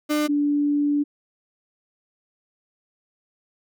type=tone pair in turn; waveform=35% pulse / sine; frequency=299.8 / 290.6 Hz; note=D4 / D4; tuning=+36 / -18 cents; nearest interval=minor second; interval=54 cents; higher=first; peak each=-18 dBFS; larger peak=neither; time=0.09-0.28 / 0.28-1.04 s; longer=second; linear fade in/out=20 ms; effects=none